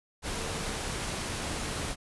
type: tone in noise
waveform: sine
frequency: 453.7 Hz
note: A#4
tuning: 47 cents flat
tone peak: -44 dBFS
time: 0.31-0.77 s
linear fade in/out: 50 ms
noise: pink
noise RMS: -34 dBFS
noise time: 0.22-1.96 s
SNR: -13 dB
effects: resampled to 24000 Hz